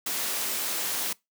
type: noise with amplitude modulation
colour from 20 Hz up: white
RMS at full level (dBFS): -28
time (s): 0.06-1.13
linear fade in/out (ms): 5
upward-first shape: sine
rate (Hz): 256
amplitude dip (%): 35
effects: noise-tail reverb RT60 0.2 s tail -24 dB re dry + high-pass 200 Hz 12 dB/octave